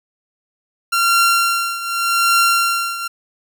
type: tone with tremolo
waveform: sawtooth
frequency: 1375 Hz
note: F6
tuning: 27 cents flat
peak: -7 dBFS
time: 0.92-3.08 s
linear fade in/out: 10 ms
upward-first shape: triangle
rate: 0.85 Hz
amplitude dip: 80%
effects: none